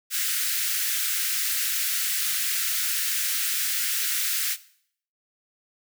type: high-pass noise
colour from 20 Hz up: white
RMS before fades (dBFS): -26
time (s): 0.1-4.57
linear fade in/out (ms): 50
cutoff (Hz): 1400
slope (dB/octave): 48
effects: noise-tail reverb RT60 0.6 s tail -17 dB re dry